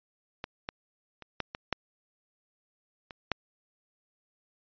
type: clicks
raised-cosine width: 0.3 ms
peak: -19 / -17 / -28 / -14 / -20 / -11 / -26 / -11 dBFS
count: 8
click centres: 0.441 / 0.689 / 1.223 / 1.403 / 1.549 / 1.727 / 3.108 / 3.317 s
effects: resampled to 11025 Hz